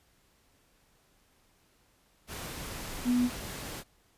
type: tone in noise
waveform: sine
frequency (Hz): 246.1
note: B3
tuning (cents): -6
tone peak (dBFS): -23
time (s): 3.04-3.3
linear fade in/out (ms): 50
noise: pink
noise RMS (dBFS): -40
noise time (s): 2.27-3.84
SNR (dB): +14
effects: pink hiss -67 dBFS RMS until 4.17 s + resampled to 32000 Hz